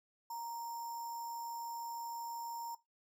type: tone with sample-and-hold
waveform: sine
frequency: 933 Hz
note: A#5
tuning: 1 cent sharp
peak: -40 dBFS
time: 0.3-2.75 s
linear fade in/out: 5 ms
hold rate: 6300 Hz
effects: noise-tail reverb RT60 0.2 s tail -18 dB re dry